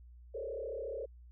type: tone with frequency modulation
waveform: sine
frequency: 496.2 Hz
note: B4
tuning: 8 cents sharp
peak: -37 dBFS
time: 0.34-1.06 s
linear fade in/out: 10 ms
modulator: 34.1 Hz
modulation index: 2.2
effects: added 60 Hz sine -52 dBFS peak until 1.31 s